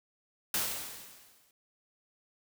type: noise with exponential decay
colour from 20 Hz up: white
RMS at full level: -29 dBFS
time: 0.54-1.51 s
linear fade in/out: 2 ms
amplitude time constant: 210 ms
effects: none